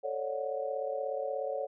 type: chord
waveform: sine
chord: D major seventh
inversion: second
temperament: just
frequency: 440.5 / 550.6 / 587.3 / 734.2 Hz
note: A4 / C#5 / D5 / F#5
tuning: +2 / -12 / 0 / -14 cents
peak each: -39 / -34 / -39 / -40 dBFS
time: 0.03-1.67 s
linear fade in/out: 20 ms
effects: none